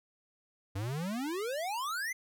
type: exponential sweep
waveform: square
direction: up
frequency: 92.5 to 2111 Hz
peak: -34 dBFS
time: 0.75-2.13 s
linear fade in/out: 10 ms
effects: none